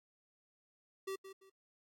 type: tone with echo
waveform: square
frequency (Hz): 385.9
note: G4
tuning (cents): -27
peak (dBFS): -39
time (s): 1.07-1.16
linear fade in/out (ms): 10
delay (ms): 170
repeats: 2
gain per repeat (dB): -11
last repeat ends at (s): 1.5
effects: AAC 48 kbps